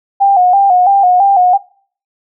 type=tone with vibrato; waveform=sine; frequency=758 Hz; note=F#5; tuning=42 cents sharp; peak=-5 dBFS; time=0.2-1.58 s; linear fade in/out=20 ms; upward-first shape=square; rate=3 Hz; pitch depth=79 cents each way; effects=noise-tail reverb RT60 0.5 s tail -23 dB re dry